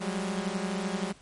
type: tone cluster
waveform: sawtooth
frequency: 181.8 / 192.4 / 205 Hz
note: F#3 / G3 / G#3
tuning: -30 / -32 / -22 cents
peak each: -30 dBFS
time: 0-1.13 s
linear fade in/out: 20 ms
effects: pink hiss -56 dBFS RMS until 1.21 s + MP3 48 kbps